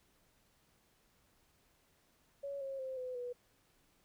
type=tone with pitch steps; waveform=sine; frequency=560 / 541.5 / 523.7 / 506.5 / 489.8 Hz; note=C#5 / C#5 / C5 / B4 / B4; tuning=+18 / -41 / +1 / +44 / -14 cents; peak=-39 dBFS; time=2.43-3.33 s; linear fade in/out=10 ms; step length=180 ms; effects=pink hiss -72 dBFS RMS until 4.04 s